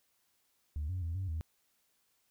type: tone with pitch steps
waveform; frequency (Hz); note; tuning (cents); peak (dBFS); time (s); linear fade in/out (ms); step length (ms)
sine; 74.5 / 91.8 / 83.2 / 95.1 / 80.1; D2 / F#2 / E2 / F#2 / E2; +25 / -13 / +17 / +48 / -49; -32; 0.76-1.41; 0; 130
effects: tanh soft clip ceiling -31 dBFS + white hiss -75 dBFS RMS until 2.3 s